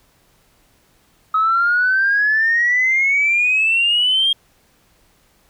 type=exponential sweep; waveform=sine; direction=up; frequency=1271 to 3245 Hz; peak=-12 dBFS; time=1.34-4.33 s; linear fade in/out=5 ms; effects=tanh soft clip ceiling -8 dBFS + pink hiss -57 dBFS RMS until 5.49 s